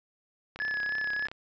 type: click train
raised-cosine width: 0.3 ms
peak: -25 dBFS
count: 26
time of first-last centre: 0.56-1.315 s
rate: 33.1 Hz
type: tone with vibrato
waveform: triangle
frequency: 1700 Hz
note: G#6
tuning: 40 cents sharp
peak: -27 dBFS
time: 0.6-1.27 s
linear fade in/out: 0 ms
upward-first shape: triangle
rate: 3.3 Hz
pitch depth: 33 cents each way
effects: resampled to 16000 Hz